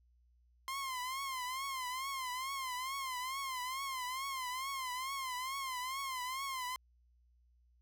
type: tone with vibrato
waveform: sawtooth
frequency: 1046.5 Hz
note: C6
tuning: in tune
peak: -34 dBFS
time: 0.68-6.76 s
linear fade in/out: 0 ms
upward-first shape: triangle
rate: 2.3 Hz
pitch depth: 110 cents each way
effects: added 60 Hz sine -66 dBFS peak until 7.81 s